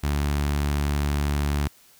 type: tone with notch filter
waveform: sawtooth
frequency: 72.3 Hz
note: D2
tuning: 27 cents flat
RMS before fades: -24 dBFS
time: 0.03-1.68 s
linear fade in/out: 10 ms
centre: 510 Hz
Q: 1.8
effects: white hiss -55 dBFS RMS until 1.99 s